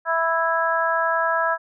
harmonic tone, 329.6 Hz, E4, in tune, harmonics 2 / 3 / 4 / 5, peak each -24 / -24 / -24 / -24 dBFS, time 0.05-1.58 s, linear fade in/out 50 ms, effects none

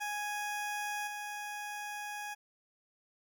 20% pulse tone with level steps, 830.6 Hz, G#5, in tune, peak -30 / -34 dBFS, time 0-2.35 s, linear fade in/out 20 ms, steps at 1.07 s, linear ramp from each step 5 ms, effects none

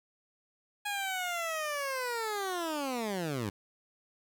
15% pulse linear sweep, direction down, 830.6 to 94.1 Hz, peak -26 dBFS, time 0.85-3.5 s, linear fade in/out 10 ms, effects 11-bit

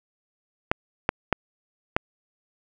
clicks, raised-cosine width 0.5 ms, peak -4 dBFS, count 4, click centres 0.715 / 1.091 / 1.327 / 1.965 s, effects none

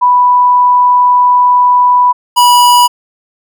sine / square tone pair in turn, 987.8 / 976.5 Hz, B5 / B5, 0 / -20 cents, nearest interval unison, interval 20 cents, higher first, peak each -4 dBFS, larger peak neither, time 0.01-2.13 / 2.36-2.88 s, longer first, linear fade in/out 20 ms, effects none

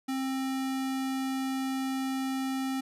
square tone, 265 Hz, C4, 22 cents sharp, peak -30 dBFS, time 0.08-2.81 s, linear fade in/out 10 ms, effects resampled to 32000 Hz

